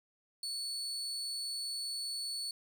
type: tone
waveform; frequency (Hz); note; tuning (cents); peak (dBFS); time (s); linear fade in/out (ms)
35% pulse; 4435; C#8; 0; -35; 0.43-2.51; 2
effects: none